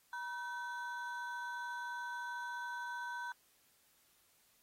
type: ring-modulated tone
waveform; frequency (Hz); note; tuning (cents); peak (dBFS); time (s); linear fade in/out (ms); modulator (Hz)
triangle; 1244.5; D#6; 0; -35; 0.13-3.32; 2; 283
effects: white hiss -71 dBFS RMS until 4.62 s + AAC 48 kbps

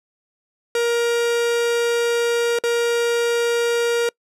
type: tone with dropouts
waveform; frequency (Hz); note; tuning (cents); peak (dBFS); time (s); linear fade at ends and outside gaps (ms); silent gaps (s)
45% pulse; 471.2; A#4; +19; -17; 0.75-4.09; 2; 2.588-2.637
effects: noise-tail reverb RT60 0.1 s tail -26 dB re dry + low-pass 11000 Hz 12 dB/octave

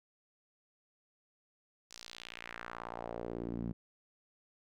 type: tone with band-pass filter sweep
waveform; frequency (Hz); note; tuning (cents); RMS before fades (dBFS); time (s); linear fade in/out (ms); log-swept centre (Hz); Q
sawtooth; 58.27; A#1; 0; -43; 1.9-3.73; 20; 6100 to 190; 2
effects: none

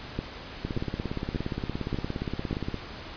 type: two click trains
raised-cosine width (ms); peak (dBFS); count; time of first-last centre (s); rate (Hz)
3; -16 / -17; 5 / 37; 0.19-2.529 / 0.65-2.743; 1.71 / 17.2
effects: pink hiss -41 dBFS RMS until 3.16 s + resampled to 11025 Hz

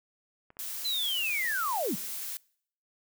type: clicks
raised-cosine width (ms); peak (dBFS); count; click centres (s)
0.5; -37; 10; 0.504 / 0.569 / 1.106 / 1.294 / 1.451 / 1.517 / 1.584 / 1.619 / 1.732 / 1.848
type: noise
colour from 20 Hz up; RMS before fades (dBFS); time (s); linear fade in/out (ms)
blue; -37; 0.59-2.37; 0
type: linear sweep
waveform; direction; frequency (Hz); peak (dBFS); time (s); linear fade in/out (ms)
sine; down; 4127 to 130.81; -28; 0.84-1.96; 20
effects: noise-tail reverb RT60 0.6 s tail -24 dB re dry

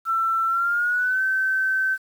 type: tone with pitch glide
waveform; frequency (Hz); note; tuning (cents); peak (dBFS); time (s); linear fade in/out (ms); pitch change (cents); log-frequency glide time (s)
sine; 1340 to 1539.3; E6 to G6; +28 to -32; -19; 0.05-1.98; 50; +240; 0.47-1.22
effects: 8-bit

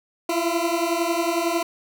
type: beating tone pair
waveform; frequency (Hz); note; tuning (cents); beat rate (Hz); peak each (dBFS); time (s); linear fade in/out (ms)
20% pulse; 333 / 344; E4 / F4; +18 / -26; 11; -19; 0.29-1.63; 5
effects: none

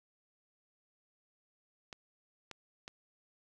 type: clicks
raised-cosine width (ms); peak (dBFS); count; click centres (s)
0.2; -27; 3; 1.928 / 2.513 / 2.879
effects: none

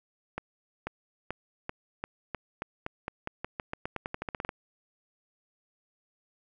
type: accelerating click train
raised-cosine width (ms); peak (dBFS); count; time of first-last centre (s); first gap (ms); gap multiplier
0.5; -18; 23; 0.38-4.491; 490; 0.89
effects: none

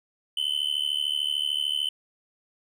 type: tone with amplitude modulation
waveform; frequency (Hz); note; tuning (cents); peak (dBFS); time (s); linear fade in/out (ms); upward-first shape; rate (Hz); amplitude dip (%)
triangle; 3032; F#7; +42; -19; 0.37-1.89; 5; sine; 73.4; 95
effects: none

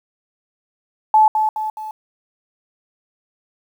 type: tone with echo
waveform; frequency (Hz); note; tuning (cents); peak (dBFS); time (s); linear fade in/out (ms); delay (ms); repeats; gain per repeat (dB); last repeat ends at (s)
sine; 865; A5; -30; -8; 1.14-1.28; 2; 210; 3; -6; 1.91
effects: 8-bit

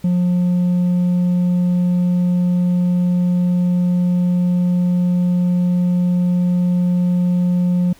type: tone with hard clipping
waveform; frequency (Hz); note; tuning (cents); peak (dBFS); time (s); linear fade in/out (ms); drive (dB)
triangle; 178; F3; +33; -12; 0.04-7.93; 5; 1
effects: pink hiss -49 dBFS RMS until 7.99 s

